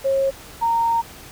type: tone pair in turn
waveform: sine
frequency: 542 / 923.5 Hz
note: C#5 / A#5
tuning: -39 / -16 cents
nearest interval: major sixth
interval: 923 cents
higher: second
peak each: -16 dBFS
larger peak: neither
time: 0.04-0.31 / 0.61-1.02 s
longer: second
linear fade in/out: 20 ms
effects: pink hiss -41 dBFS RMS until 1.31 s